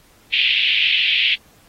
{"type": "band-pass noise", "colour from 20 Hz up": "pink", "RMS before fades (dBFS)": -17, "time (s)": [0.32, 1.36], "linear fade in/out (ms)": 20, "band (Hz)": [2400, 3400], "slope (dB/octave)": 48, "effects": ["pink hiss -53 dBFS RMS until 1.68 s", "AAC 48 kbps"]}